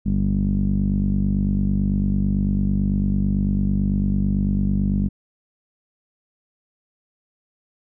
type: tone with low-pass filter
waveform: sawtooth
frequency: 49 Hz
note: G1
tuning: in tune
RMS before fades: -20 dBFS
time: 0.05-5.09 s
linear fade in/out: 20 ms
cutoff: 210 Hz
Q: 6.7
effects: none